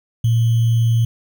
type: tone with sample-and-hold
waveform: sine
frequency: 115.3 Hz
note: A#2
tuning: 19 cents flat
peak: -12 dBFS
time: 0.24-1.05 s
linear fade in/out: 5 ms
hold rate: 3150 Hz
effects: none